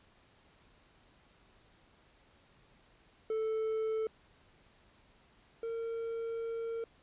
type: tone pair in turn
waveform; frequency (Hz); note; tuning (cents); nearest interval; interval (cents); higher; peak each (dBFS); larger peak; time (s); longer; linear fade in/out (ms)
triangle; 440 / 457.7; A4 / A#4; 0 / -32; minor second; 68; second; -29 / -33; first; 3.3-4.07 / 5.63-6.84; second; 2
effects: pink hiss -65 dBFS RMS until 7.02 s + resampled to 8000 Hz